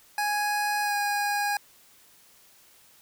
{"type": "tone with pitch glide", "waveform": "25% pulse", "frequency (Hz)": [830.6, 820.1], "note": ["G#5", "G#5"], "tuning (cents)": [0, -22], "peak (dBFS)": -21, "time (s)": [0.18, 1.57], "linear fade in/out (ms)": 2, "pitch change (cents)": -22, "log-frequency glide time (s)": [0.82, 0.94], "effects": ["white hiss -57 dBFS RMS until 3.01 s"]}